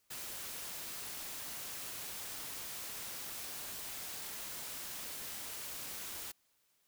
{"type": "noise", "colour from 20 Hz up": "white", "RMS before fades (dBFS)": -44, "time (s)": [0.1, 6.32], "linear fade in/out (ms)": 10, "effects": ["white hiss -75 dBFS RMS until 6.87 s"]}